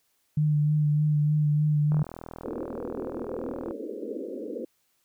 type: tone with vibrato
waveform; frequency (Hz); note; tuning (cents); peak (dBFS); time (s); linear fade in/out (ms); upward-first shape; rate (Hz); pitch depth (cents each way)
sine; 150; D3; +37; -20; 0.37-2.03; 5; sine; 3.3; 22
type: click train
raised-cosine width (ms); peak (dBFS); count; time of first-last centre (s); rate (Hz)
1; -24; 74; 1.92-3.709; 40.8
type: band-pass noise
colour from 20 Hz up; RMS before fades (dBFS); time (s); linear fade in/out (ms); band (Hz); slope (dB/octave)
white; -35; 2.44-4.65; 5; 220 to 540; 96
effects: white hiss -71 dBFS RMS until 5.04 s